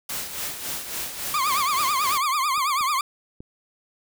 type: noise with tremolo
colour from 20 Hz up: white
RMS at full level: -29 dBFS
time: 0.09-2.18 s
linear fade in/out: 5 ms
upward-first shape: sine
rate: 3.6 Hz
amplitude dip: 55%
type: tone with vibrato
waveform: 40% pulse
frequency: 1130 Hz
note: C#6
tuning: 33 cents sharp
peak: -20 dBFS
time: 1.34-3.01 s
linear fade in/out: 2 ms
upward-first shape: triangle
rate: 9.1 Hz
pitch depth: 180 cents each way
type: clicks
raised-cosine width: 3 ms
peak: -35 / -33 / -26 dBFS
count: 3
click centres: 2.579 / 2.81 / 3.405 s
effects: none